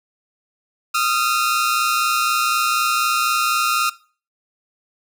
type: tone pair together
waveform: sawtooth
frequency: 1244.5 / 1368.5 Hz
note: D#6 / F6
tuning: 0 / -36 cents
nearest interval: major second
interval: 164 cents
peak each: -16 dBFS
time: 0.94-3.9 s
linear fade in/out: 10 ms
effects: noise-tail reverb RT60 0.4 s tail -20 dB re dry